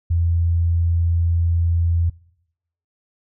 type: tone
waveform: sine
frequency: 84.6 Hz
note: E2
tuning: 45 cents sharp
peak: -15 dBFS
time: 0.1-2.1 s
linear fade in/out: 10 ms
effects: noise-tail reverb RT60 0.8 s tail -24 dB re dry